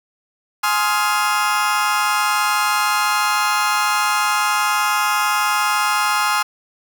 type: chord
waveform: 35% pulse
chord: F minor seventh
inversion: first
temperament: just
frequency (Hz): 838.1 / 1047.7 / 1257.2 / 1396.9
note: Ab5 / C6 / Eb6 / F6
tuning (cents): +16 / +2 / +18 / 0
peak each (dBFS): -20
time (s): 0.63-6.43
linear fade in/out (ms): 10
effects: 8-bit